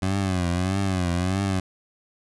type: tone with vibrato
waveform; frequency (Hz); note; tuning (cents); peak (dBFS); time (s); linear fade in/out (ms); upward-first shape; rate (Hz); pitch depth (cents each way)
20% pulse; 92.5; F#2; 0; -17; 0.02-1.6; 5; triangle; 1.6; 130
effects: resampled to 24000 Hz